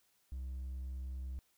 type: tone with hard clipping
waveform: sine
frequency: 65 Hz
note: C2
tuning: 11 cents flat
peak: -40 dBFS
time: 0.32-1.39 s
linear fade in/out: 0 ms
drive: 2 dB
effects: white hiss -74 dBFS RMS until 1.57 s